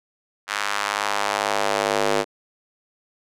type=tone with high-pass filter sweep; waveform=square; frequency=51.1 Hz; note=G#1; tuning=27 cents flat; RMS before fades=-23 dBFS; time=0.47-2.25 s; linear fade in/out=50 ms; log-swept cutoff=1400 to 430 Hz; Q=1.4; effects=low-pass 9000 Hz 12 dB/octave